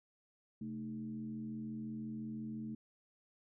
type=tone with frequency modulation; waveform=sine; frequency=220 Hz; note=A3; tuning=in tune; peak=-40 dBFS; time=0.61-2.75 s; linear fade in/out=5 ms; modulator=85.8 Hz; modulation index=0.71; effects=none